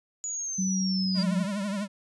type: linear sweep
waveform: sine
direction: down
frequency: 6900 to 4743 Hz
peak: -30 dBFS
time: 0.24-1.23 s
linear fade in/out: 0 ms
type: tone with pitch glide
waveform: sine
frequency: 189.3 to 178.78 Hz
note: F#3 to F3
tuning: +40 to +41 cents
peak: -25 dBFS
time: 0.58-1.45 s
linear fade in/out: 10 ms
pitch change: -99 cents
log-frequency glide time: 1.13-1.23 s
type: tone with vibrato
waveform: square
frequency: 201.1 Hz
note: G3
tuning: 44 cents sharp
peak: -29 dBFS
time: 1.14-1.88 s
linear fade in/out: 50 ms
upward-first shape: triangle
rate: 12 Hz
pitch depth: 110 cents each way
effects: resampled to 24000 Hz